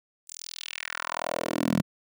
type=tone with high-pass filter sweep; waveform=10% pulse; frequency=41.2 Hz; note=E1; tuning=in tune; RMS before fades=-31 dBFS; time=0.27-1.82 s; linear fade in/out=20 ms; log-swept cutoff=8200 to 170 Hz; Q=2.5; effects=none